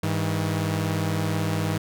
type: tone pair together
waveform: sawtooth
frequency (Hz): 100.79 / 160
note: G2 / D#3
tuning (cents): +49 / +49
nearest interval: minor sixth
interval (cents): 800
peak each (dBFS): -22 / -22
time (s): 0.03-1.78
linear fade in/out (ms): 5
effects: none